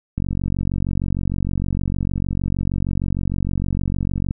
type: click train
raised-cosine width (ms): 5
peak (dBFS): -10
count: 193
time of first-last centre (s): 0.18-4.309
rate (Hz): 46.5
effects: none